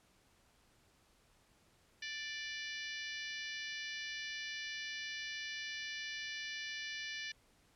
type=harmonic tone; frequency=587.3 Hz; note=D5; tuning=in tune; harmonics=3 / 4 / 5 / 6 / 7 / 8 / 9 / 10; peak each=-45 / -47 / -49 / -51 / -52 / -53 / -54 / -55 dBFS; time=2.02-7.32 s; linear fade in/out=5 ms; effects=pink hiss -70 dBFS RMS until 7.75 s + low-pass 11000 Hz 12 dB/octave